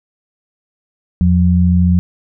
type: tone pair together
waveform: sine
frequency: 84.05 / 178.1 Hz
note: E2 / F3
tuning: +34 / +34 cents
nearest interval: octave + minor second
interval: 1300 cents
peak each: -11 dBFS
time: 1.21-1.99 s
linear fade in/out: 0 ms
effects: none

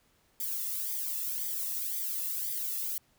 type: noise with flanger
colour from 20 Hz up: violet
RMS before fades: -34 dBFS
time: 0.4-2.98 s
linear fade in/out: 2 ms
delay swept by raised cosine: 0.72 to 1.32 ms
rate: 1.9 Hz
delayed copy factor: -0.95
effects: pink hiss -68 dBFS RMS until 3.18 s

